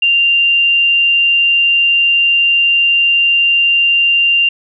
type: tone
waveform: sine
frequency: 2784 Hz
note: F7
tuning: 6 cents flat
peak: -8 dBFS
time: 0.02-4.49 s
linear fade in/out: 5 ms
effects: none